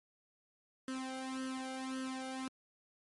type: tone with flanger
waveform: sawtooth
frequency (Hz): 261.6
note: C4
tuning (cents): 0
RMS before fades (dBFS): -41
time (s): 0.88-2.48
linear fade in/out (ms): 2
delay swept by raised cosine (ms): 0.64 to 1.37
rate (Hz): 1.8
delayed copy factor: +0.9
effects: MP3 48 kbps